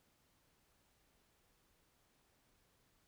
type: silence
effects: pink hiss -75 dBFS RMS until 3.07 s